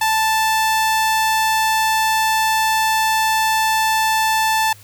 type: tone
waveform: sawtooth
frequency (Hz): 880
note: A5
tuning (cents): 0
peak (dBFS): -11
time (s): 0.01-4.73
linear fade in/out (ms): 5
effects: added 103 Hz sine -44 dBFS peak until 4.83 s + white hiss -46 dBFS RMS until 4.83 s